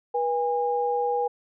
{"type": "tone pair together", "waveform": "sine", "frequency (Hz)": [484.6, 815], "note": ["B4", "G#5"], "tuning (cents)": [-33, -33], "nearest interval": "major sixth", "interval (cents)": 900, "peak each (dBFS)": -25, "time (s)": [0.14, 1.28], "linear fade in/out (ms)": 10, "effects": []}